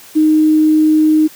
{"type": "tone with quantisation", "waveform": "sine", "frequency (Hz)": 310, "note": "D#4", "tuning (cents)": -6, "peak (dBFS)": -7, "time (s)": [0.15, 1.28], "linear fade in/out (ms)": 20, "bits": 6, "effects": ["white hiss -39 dBFS RMS until 1.35 s", "high-pass 100 Hz 12 dB/octave"]}